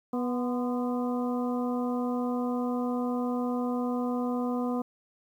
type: harmonic tone with a mistuned harmonic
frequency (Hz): 245.6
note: B3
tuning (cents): -9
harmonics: 1 / 2 / 3 / 4 / 5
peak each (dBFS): -28 / -34 / -38 / -40 / -42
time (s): 0.13-4.82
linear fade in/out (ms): 5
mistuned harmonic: 4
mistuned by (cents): +69
effects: 10-bit